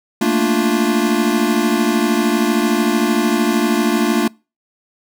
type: chord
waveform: square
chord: Bb major seventh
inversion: third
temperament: equal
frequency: 220 / 233.1 / 293.7 / 349.2 Hz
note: A3 / Bb3 / D4 / F4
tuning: 0 / 0 / 0 / 0 cents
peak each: -20 dBFS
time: 0.21-4.28 s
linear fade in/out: 5 ms
effects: noise-tail reverb RT60 0.3 s tail -25 dB re dry